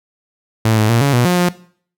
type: tone with pitch steps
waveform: sawtooth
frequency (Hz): 111.2 / 108 / 116.7 / 140.6 / 121.6 / 178.6 / 177.3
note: A2 / A2 / A#2 / C#3 / B2 / F3 / F3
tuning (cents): +19 / -32 / +2 / +25 / -26 / +39 / +26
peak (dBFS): -7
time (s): 0.65-1.49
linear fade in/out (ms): 5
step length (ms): 120
effects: noise-tail reverb RT60 0.5 s tail -18 dB re dry